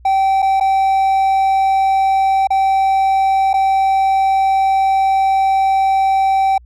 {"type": "tone with dropouts", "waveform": "triangle", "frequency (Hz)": 774, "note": "G5", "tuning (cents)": -22, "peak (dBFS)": -9, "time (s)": [0.05, 6.58], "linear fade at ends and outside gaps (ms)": 5, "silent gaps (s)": [[0.421, 0.425], [0.6, 0.608], [2.472, 2.504], [3.532, 3.539]], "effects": ["added 60 Hz sine -40 dBFS peak until 6.65 s"]}